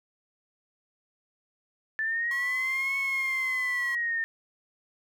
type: linear two-way sweep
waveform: sine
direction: up then down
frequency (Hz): 1751 to 2213 to 1812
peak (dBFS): -26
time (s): 1.99-4.24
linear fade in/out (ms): 0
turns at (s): 2.97
type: tone with pitch glide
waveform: sawtooth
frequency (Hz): 1075 to 1061.4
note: C6 to C6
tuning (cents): +47 to +24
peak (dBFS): -35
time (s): 2.31-3.95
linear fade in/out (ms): 2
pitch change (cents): -23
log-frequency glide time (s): 3.28-3.78
effects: none